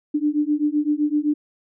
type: beating tone pair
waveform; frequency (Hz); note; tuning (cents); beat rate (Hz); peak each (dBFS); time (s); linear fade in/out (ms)
sine; 293.7 / 301.5; D4 / D4; 0 / +46; 7.8; -21; 0.14-1.34; 10
effects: none